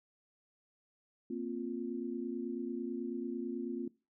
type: chord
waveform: sine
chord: Bb suspended second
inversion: none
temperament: just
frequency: 233.1 / 262.2 / 349.6 Hz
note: Bb3 / C4 / F4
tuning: 0 / +4 / +2 cents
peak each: -40 / -40 / -40 dBFS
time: 1.3-3.88 s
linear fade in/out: 5 ms
effects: noise-tail reverb RT60 0.3 s tail -22 dB re dry